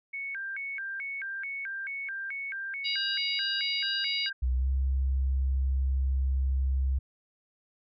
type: tone with vibrato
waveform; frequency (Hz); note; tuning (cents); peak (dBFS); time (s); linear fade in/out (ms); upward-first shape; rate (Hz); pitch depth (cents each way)
sine; 1873; A#6; +8; -33; 0.13-4.33; 10; square; 2.3; 290
type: harmonic tone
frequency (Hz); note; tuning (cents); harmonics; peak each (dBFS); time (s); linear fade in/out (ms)
956; A#5; +43; 3 / 4 / 5; -33 / -33 / -33; 2.84-4.3; 20
type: tone with pitch glide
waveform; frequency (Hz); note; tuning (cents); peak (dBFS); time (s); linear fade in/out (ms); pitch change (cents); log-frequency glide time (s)
sine; 63 to 66.32; B1 to C2; +35 to +24; -24; 4.42-6.99; 10; +89; 4.56-4.67
effects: none